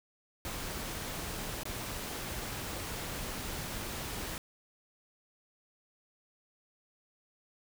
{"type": "noise with dropouts", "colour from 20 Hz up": "pink", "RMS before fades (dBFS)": -39, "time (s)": [0.45, 4.38], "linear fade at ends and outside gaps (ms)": 1, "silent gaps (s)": [1.634, 1.654], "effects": []}